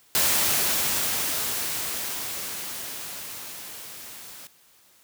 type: noise with level ramp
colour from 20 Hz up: white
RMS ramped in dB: -21 to -43 dBFS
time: 0.15-4.47 s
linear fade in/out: 0 ms
effects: white hiss -58 dBFS RMS until 5.03 s + high-pass 60 Hz 12 dB/octave